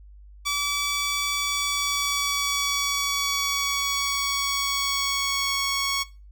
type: tone with pitch glide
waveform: 10% pulse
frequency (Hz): 1149 to 1109.2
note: D6 to C#6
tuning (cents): -38 to +1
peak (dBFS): -15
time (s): 0.45-6.04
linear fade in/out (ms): 20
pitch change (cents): -61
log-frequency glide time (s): 1.33-5.6
effects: noise-tail reverb RT60 0.3 s tail -19 dB re dry + added 50 Hz sine -44 dBFS peak until 6.31 s